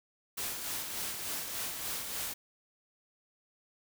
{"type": "noise with tremolo", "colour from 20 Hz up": "white", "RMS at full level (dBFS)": -36, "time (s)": [0.37, 2.34], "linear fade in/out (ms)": 10, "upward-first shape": "sine", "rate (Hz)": 3.4, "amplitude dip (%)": 40, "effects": []}